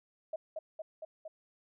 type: tone with echo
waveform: sine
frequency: 633 Hz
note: D#5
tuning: 30 cents sharp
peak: -34 dBFS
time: 0.33-0.36 s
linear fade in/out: 5 ms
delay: 230 ms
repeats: 4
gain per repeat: -2 dB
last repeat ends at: 1.28 s
effects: none